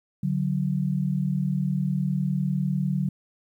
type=tone pair together; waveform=sine; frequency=145.26 / 185.2 Hz; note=D3 / F#3; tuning=-19 / +2 cents; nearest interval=major third; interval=421 cents; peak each=-25 dBFS; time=0.23-3.09 s; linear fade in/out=5 ms; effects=10-bit